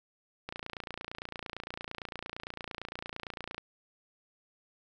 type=click train; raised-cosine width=0.3 ms; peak=-22 dBFS; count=90; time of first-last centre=0.49-3.58 s; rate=28.8 Hz; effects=none